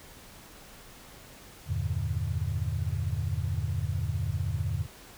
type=chord; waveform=sine; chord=E half-diminished seventh; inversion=none; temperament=equal with one note detuned; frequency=82.41 / 98 / 117.69 / 146.83 Hz; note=E2 / G2 / Bb2 / D3; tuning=0 / 0 / +17 / 0 cents; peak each=-32 / -32 / -34 / -35 dBFS; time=1.66-4.87 s; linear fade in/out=50 ms; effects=pink hiss -50 dBFS RMS until 5.17 s